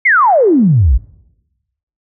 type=exponential sweep; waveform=sine; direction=down; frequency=2233 to 51.6 Hz; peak=-6 dBFS; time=0.05-0.98 s; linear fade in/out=10 ms; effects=noise-tail reverb RT60 1.0 s tail -23 dB re dry